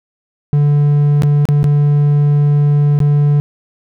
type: tone with dropouts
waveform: triangle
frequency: 145.8 Hz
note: D3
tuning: 12 cents flat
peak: -6 dBFS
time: 0.53-3.4 s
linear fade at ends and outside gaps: 0 ms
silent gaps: 1.221-1.234 / 1.454-1.488 / 1.631-1.642 / 2.99-3.003 s
effects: none